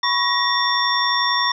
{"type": "tone cluster", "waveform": "sine", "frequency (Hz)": [990, 1101, 1893, 3551, 5530], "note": ["B5", "C#6", "A#6", "A7", "F8"], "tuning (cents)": [4, -12, 26, 15, -18], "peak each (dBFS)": -23, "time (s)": [0.03, 1.52], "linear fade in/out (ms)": 5, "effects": []}